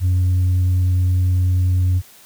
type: tone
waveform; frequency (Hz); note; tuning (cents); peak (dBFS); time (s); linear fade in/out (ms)
sine; 91; F#2; -28; -11; 0-2.02; 50
effects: tanh soft clip ceiling -12 dBFS + white hiss -46 dBFS RMS until 2.25 s